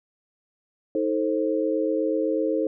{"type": "chord", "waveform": "sine", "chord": "A diminished", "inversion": "second", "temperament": "just", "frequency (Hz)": [316.8, 440, 528], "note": ["Eb4", "A4", "C5"], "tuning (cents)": [31, 0, 16], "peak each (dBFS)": [-25, -26, -26], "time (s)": [0.95, 2.67], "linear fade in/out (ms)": 2, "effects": []}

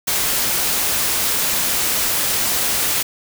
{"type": "noise", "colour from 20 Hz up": "white", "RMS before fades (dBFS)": -19, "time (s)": [0.07, 3.03], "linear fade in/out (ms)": 10, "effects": []}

